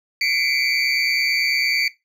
triangle tone cluster, 2045 / 2218 / 2347 / 4573 Hz, C7 / C#7 / D7 / D8, -40 / 0 / -2 / -47 cents, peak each -22 dBFS, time 0.21-1.88 s, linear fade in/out 2 ms, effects noise-tail reverb RT60 0.2 s tail -18 dB re dry

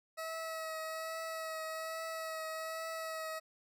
20% pulse tone with vibrato, 643 Hz, E5, 43 cents flat, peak -34 dBFS, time 0.17-3.4 s, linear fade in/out 20 ms, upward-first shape triangle, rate 1.2 Hz, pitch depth 20 cents each way, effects none

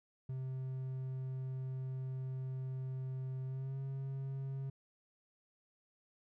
triangle tone with pitch glide, 130.81 to 135.19 Hz, C3 to C#3, 0 to -43 cents, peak -36 dBFS, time 0.29-4.7 s, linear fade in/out 5 ms, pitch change +57 cents, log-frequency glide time 3.45-3.78 s, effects none

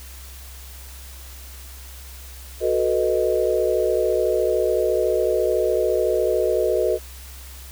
sine chord, B dominant seventh, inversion second, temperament equal, 370 / 440 / 493.9 / 622.3 Hz, F#4 / A4 / B4 / D#5, 0 / 0 / 0 / 0 cents, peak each -23 dBFS, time 2.6-6.99 s, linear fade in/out 50 ms, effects added 65 Hz sine -38 dBFS peak until 7.71 s + white hiss -43 dBFS RMS until 7.71 s

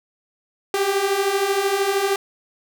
sawtooth beating tone pair, 385.3 / 398.3 Hz, G4 / G4, -30 / +28 cents, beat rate 13 Hz, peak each -20 / -16 dBFS, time 0.74-2.16 s, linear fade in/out 2 ms, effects none

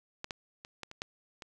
clicks, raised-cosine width 0.2 ms, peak -20 / -19 / -28 / -23 / -28 / -18 / -27 dBFS, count 7, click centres 0.244 / 0.308 / 0.649 / 0.833 / 0.914 / 1.019 / 1.422 s, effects none

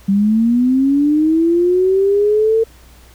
sine linear sweep, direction up, 192.9 to 453.9 Hz, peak -10 dBFS, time 0.08-2.64 s, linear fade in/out 10 ms, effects added 60 Hz sine -43 dBFS peak until 3.14 s + pink hiss -47 dBFS RMS until 3.14 s

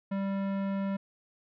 sine tone with tanh clipping, 196 Hz, G3, in tune, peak -31 dBFS, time 0.11-0.97 s, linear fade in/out 10 ms, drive 18 dB, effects none

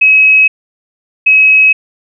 sine tone pair in turn, 2557 / 2557 Hz, D#7 / D#7, +47 / +47 cents, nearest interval unison, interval 0 cents, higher neither, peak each -3 dBFS, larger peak neither, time 0.01-0.48 / 1.26-1.73 s, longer neither, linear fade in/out 10 ms, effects none

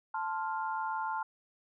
sine chord, F major, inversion first, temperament equal, 880 / 1046.5 / 1396.9 Hz, A5 / C6 / F6, 0 / 0 / 0 cents, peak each -34 / -38 / -39 dBFS, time 0.14-1.23 s, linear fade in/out 5 ms, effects none

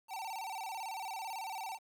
square tone with vibrato, 830.6 Hz, G#5, in tune, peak -40 dBFS, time 0.08-1.79 s, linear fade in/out 50 ms, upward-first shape square, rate 18 Hz, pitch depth 140 cents each way, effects 11-bit

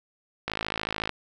click train, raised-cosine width 0.3 ms, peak -12 dBFS, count 34, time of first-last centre 0.48-1.093 s, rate 53.8 Hz, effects none

